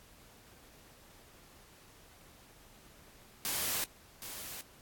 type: noise with echo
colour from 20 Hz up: white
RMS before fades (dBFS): -34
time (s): 3.45-3.84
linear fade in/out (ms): 0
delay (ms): 770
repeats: 1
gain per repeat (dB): -10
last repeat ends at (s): 4.61
effects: pink hiss -59 dBFS RMS until 4.81 s + AAC 64 kbps